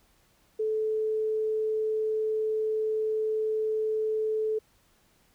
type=tone; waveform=sine; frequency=434.9 Hz; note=A4; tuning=20 cents flat; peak=-25 dBFS; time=0.59-4.59 s; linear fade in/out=10 ms; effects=pink hiss -65 dBFS RMS until 5.34 s